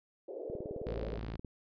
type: band-pass noise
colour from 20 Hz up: white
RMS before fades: -42 dBFS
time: 0.28-1.17 s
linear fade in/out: 5 ms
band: 360 to 560 Hz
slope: 48 dB/octave
type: click train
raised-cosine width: 3 ms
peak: -30 dBFS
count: 19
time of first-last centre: 0.5-1.447 s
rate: 19 Hz
type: tone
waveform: sawtooth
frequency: 55.5 Hz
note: A1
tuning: 16 cents sharp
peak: -35 dBFS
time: 0.86-1.37 s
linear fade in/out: 10 ms
effects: resampled to 11025 Hz